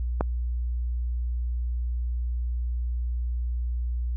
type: click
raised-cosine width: 1 ms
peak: -10 dBFS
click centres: 0.209 s
effects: added 60 Hz sine -25 dBFS peak until 4.16 s